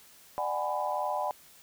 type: chord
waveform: sine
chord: G# half-diminished seventh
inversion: second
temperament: just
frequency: 598 / 747.5 / 830.6 / 996.7 Hz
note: D5 / F#5 / G#5 / B5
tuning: +31 / +17 / 0 / +16 cents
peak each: -34 dBFS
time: 0.38-1.31 s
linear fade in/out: 0 ms
effects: white hiss -56 dBFS RMS until 1.62 s